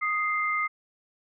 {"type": "tone pair together", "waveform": "sine", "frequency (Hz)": [1244.5, 2093], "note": ["D#6", "C7"], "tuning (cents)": [0, 0], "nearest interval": "major sixth", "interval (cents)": 900, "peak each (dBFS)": -27, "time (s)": [0.01, 0.68], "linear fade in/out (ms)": 20, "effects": []}